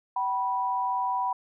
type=tone pair together; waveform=sine; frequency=765 / 981 Hz; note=G5 / B5; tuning=-42 / -12 cents; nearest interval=major third; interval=430 cents; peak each=-30 / -26 dBFS; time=0.16-1.33 s; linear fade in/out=5 ms; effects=none